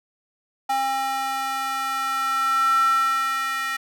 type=tone with high-pass filter sweep; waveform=square; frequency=267.9 Hz; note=C4; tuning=41 cents sharp; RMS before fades=-23 dBFS; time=0.69-3.77 s; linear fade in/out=10 ms; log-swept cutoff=900 to 1600 Hz; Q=9.2; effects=none